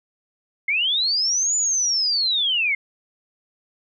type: linear two-way sweep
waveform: sine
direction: up then down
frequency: 2093 to 7040 to 2093 Hz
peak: -18 dBFS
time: 0.68-2.75 s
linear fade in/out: 5 ms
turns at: 1.56 s
effects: none